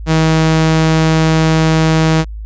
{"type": "tone", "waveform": "sawtooth", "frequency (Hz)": 159.6, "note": "D#3", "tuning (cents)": 44, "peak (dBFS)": -5, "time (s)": [0.06, 2.25], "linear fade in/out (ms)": 50, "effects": ["added 53 Hz sine -23 dBFS peak until 2.45 s", "resampled to 16000 Hz"]}